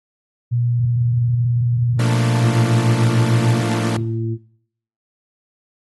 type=tone; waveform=sine; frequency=120 Hz; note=B2; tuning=49 cents flat; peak=-15 dBFS; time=0.51-3.62 s; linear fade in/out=20 ms
type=chord; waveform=sawtooth; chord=Bb major seventh; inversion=second; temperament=equal with one note detuned; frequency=174.61 / 219.2 / 233.1 / 293.7 Hz; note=F3 / A3 / Bb3 / D4; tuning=0 / -6 / 0 / 0 cents; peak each=-22 dBFS; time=1.99-3.97 s; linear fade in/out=5 ms
type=harmonic tone; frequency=113.3 Hz; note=A#2; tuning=49 cents flat; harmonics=1 / 2 / 3; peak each=-21 / -29 / -27 dBFS; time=2.39-4.38 s; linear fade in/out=50 ms
effects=noise-tail reverb RT60 0.7 s tail -21 dB re dry + AAC 32 kbps